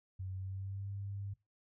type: tone with pitch glide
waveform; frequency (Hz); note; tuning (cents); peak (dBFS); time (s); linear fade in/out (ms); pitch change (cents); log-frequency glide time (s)
sine; 94 to 99.53; F#2 to G2; +28 to +27; -39; 0.19-1.34; 10; +99; 0.33-0.91
effects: noise-tail reverb RT60 0.2 s tail -19 dB re dry